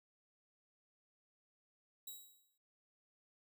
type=tone with exponential decay; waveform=5% pulse; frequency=3859 Hz; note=B7; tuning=41 cents flat; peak=-37 dBFS; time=2.07-2.58 s; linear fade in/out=5 ms; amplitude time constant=110 ms; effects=noise-tail reverb RT60 0.4 s tail -26 dB re dry